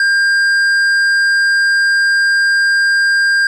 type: tone with tanh clipping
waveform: sine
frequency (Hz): 1600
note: G6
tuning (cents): +35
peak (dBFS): -11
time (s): 0-3.47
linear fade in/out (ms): 2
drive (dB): 9
effects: none